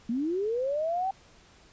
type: linear sweep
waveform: sine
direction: up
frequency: 220.7 to 784 Hz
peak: -26 dBFS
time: 0.09-1.11 s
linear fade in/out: 5 ms
effects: pink hiss -57 dBFS RMS until 1.72 s + resampled to 16000 Hz